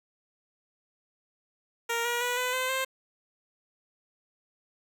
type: tone with pitch steps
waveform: 10% pulse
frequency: 466.2 / 477.6 / 489.4 / 501.4 / 513.7 / 526.3 Hz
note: A#4 / A#4 / B4 / B4 / C5 / C5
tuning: 0 / +42 / -16 / +26 / -32 / +10 cents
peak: -19 dBFS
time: 1.89-2.85 s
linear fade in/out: 10 ms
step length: 160 ms
effects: 9-bit